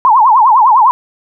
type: tone with vibrato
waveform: sine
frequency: 953 Hz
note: A#5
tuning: 38 cents sharp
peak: -4 dBFS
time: 0.05-0.91 s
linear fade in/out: 0 ms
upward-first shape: triangle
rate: 9.9 Hz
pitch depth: 260 cents each way
effects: none